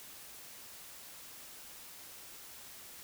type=silence; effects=white hiss -51 dBFS RMS until 3.03 s